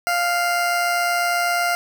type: tone with amplitude modulation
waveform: 20% pulse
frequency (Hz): 698.5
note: F5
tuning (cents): 0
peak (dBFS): -12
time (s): 0.07-1.75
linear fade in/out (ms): 0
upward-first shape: sine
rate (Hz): 128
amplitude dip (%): 30
effects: none